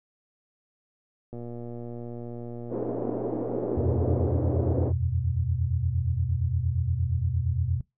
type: click train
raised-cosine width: 2 ms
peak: -26 dBFS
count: 353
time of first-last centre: 1.33-4.288 s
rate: 119 Hz
type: band-pass noise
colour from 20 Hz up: white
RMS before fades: -30 dBFS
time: 2.69-4.93 s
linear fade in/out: 50 ms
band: 250 to 500 Hz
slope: 24 dB/octave
type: chord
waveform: sine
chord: E suspended second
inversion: none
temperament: equal with one note detuned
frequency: 82.41 / 91.01 / 123.47 Hz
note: E2 / F#2 / B2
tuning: 0 / -28 / 0 cents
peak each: -28 dBFS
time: 3.77-7.81 s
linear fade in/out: 5 ms
effects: noise-tail reverb RT60 0.2 s tail -23 dB re dry